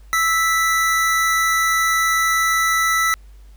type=tone pair together; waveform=square; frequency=1315 / 1973.2 Hz; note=E6 / B6; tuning=-5 / -2 cents; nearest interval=perfect fifth; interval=703 cents; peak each=-19 dBFS; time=0.13-3.14 s; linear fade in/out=0 ms; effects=added 50 Hz sine -40 dBFS peak until 3.56 s + pink hiss -58 dBFS RMS until 3.56 s